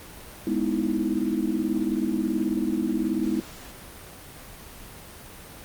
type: chord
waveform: sine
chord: E major seventh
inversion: first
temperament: equal with one note detuned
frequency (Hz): 207.7 / 248.4 / 311.1 / 329.6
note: G#3 / B3 / D#4 / E4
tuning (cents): 0 / +10 / 0 / 0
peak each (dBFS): -28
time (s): 0.47-3.4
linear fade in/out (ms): 2
effects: pink hiss -43 dBFS RMS until 5.64 s + Opus 32 kbps